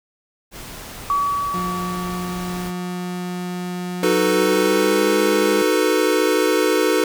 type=noise; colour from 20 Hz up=pink; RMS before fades=-35 dBFS; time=0.51-2.73 s; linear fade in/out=50 ms
type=tone with exponential decay; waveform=sine; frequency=1138 Hz; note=C#6; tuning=45 cents sharp; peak=-15 dBFS; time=1.1-3.77 s; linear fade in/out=1 ms; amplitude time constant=580 ms
type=tone with pitch glide; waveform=35% pulse; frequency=179.2 to 204.7 Hz; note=F3 to G#3; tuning=+45 to -25 cents; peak=-23 dBFS; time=1.54-5.62 s; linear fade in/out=2 ms; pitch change=+230 cents; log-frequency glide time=3.96-5.16 s
type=chord; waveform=square; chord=B dominant seventh; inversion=first; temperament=equal; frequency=311.1 / 370 / 440 / 493.9 Hz; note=D#4 / F#4 / A4 / B4; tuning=0 / 0 / 0 / 0 cents; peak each=-22 / -22 / -21 / -22 dBFS; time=4.03-7.04 s; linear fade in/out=2 ms
effects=none